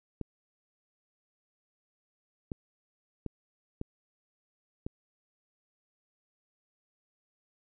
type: clicks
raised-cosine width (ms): 3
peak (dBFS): -22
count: 5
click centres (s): 0.213 / 2.518 / 3.263 / 3.814 / 4.865
effects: none